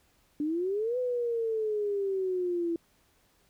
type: exponential two-way sweep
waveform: sine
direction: up then down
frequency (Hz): 289.9 to 506 to 332.8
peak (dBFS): -27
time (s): 0.4-2.76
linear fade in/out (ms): 2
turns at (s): 0.98
effects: pink hiss -67 dBFS RMS until 3.49 s